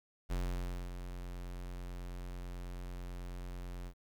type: tone with ADSR envelope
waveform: square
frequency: 44.58 Hz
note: F1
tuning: 36 cents sharp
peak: -33 dBFS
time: 0.29-3.94 s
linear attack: 27 ms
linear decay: 590 ms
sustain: -9 dB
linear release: 74 ms
effects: 11-bit